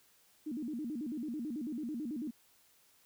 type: tone with vibrato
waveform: sine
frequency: 268.2 Hz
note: C4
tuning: 43 cents sharp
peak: -36 dBFS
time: 0.46-2.31 s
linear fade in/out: 10 ms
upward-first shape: square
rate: 9.1 Hz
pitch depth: 230 cents each way
effects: white hiss -67 dBFS RMS until 3.05 s